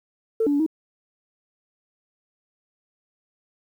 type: tone with pitch steps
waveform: sine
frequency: 447.3 / 288.6 / 286.1 / 317 Hz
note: A4 / D4 / D4 / D#4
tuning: +28 / -30 / -45 / +32 cents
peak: -17 dBFS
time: 0.4-0.664 s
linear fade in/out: 5 ms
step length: 66 ms
effects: tanh soft clip ceiling -13 dBFS + 9-bit

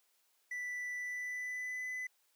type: tone with pitch glide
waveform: triangle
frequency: 1975.5 to 2007 Hz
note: B6 to B6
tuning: 0 to +27 cents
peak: -36 dBFS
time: 0.51-2.07 s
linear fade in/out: 5 ms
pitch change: +27 cents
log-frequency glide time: 0.96-1.86 s
effects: white hiss -74 dBFS RMS until 2.35 s + high-pass 400 Hz 12 dB/octave

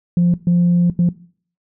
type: tone bursts at uneven times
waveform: sine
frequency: 174.61 Hz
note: F3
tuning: in tune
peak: -9 dBFS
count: 3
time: 0.17-0.34 / 0.47-0.9 / 0.99-1.09 s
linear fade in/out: 2 ms
effects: noise-tail reverb RT60 0.5 s tail -20 dB re dry + tanh soft clip ceiling -8 dBFS

